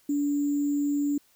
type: tone with sample-and-hold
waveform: sine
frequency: 287.9 Hz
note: D4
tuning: 34 cents flat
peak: -23 dBFS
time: 0.09-1.18 s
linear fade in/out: 5 ms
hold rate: 7350 Hz
effects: white hiss -63 dBFS RMS until 1.35 s